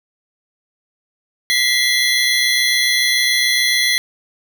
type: tone cluster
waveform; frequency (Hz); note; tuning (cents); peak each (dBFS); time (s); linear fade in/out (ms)
square; 1951 / 2078 / 3368 / 4116; B6 / C7 / G#7 / C8; -22 / -12 / +24 / -29; -20; 1.5-3.98; 0
effects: 8-bit